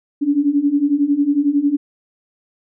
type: beating tone pair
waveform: sine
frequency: 280 / 291 Hz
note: C#4 / D4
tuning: +18 / -16 cents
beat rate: 11 Hz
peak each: -18 / -15 dBFS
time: 0.21-1.77 s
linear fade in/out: 20 ms
effects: none